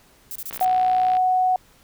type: noise bursts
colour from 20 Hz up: violet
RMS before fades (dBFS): -32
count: 5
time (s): 0.31-0.647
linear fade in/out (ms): 0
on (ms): 45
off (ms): 28
type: click train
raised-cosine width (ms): 0.3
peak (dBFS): -20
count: 40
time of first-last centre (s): 0.51-1.169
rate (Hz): 59.2
type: tone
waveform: sine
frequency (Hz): 740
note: F#5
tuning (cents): 0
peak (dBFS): -16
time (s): 0.61-1.56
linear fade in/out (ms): 2
effects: pink hiss -55 dBFS RMS until 1.83 s